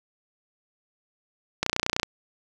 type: click train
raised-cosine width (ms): 0.2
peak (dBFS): -6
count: 13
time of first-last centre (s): 1.63-2.031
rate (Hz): 29.9
effects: none